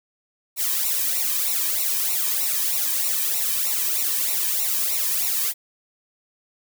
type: noise with flanger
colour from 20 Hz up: blue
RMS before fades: -23 dBFS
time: 0.56-5.54 s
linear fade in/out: 50 ms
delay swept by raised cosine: 0.61 to 1.47 ms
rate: 3.2 Hz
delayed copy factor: -0.95
effects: none